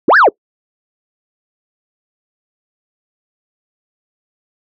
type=linear two-way sweep; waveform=sine; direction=up then down; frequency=206.4 to 1791 to 323.9 Hz; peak=-3 dBFS; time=0.08-0.29 s; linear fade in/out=5 ms; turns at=0.17 s; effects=noise-tail reverb RT60 0.1 s tail -24 dB re dry + tanh soft clip ceiling -2 dBFS